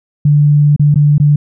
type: tone with dropouts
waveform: sine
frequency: 146.9 Hz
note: D3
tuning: 1 cent sharp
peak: -5 dBFS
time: 0.25-1.36 s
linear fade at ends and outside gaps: 5 ms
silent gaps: 0.763-0.795 / 0.944-0.957 / 1.181-1.199 s
effects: none